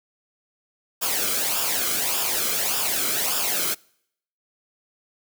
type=noise with flanger; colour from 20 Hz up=white; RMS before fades=-24 dBFS; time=1.01-3.75 s; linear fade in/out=20 ms; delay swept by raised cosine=0.48 to 1.12 ms; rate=1.7 Hz; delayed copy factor=-0.65; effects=noise-tail reverb RT60 0.7 s tail -26 dB re dry